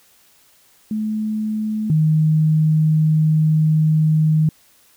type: tone pair in turn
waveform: sine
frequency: 215.5 / 155.93 Hz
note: A3 / D#3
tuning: -36 / +4 cents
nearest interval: tritone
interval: 560 cents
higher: first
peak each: -19 / -12 dBFS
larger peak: second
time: 0.91-1.9 / 1.9-4.49 s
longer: second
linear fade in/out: 2 ms
effects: white hiss -54 dBFS RMS until 4.96 s